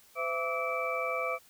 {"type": "tone cluster", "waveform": "sine", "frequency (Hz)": [511, 668, 1156, 1287, 2319], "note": ["C5", "E5", "D6", "E6", "D7"], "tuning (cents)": [-41, 23, -28, -42, -22], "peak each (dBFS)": [-35, -36, -36, -39, -35], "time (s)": [0.15, 1.39], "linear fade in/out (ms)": 50, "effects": ["white hiss -60 dBFS RMS until 1.49 s"]}